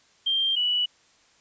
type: tone pair in turn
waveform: sine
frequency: 3174 / 2949 Hz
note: G7 / F#7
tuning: +21 / -6 cents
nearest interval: minor second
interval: 127 cents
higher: first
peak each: -21 dBFS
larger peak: neither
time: 0.26-0.56 / 0.56-0.86 s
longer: neither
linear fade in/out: 10 ms
effects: white hiss -60 dBFS RMS until 1.4 s + resampled to 16000 Hz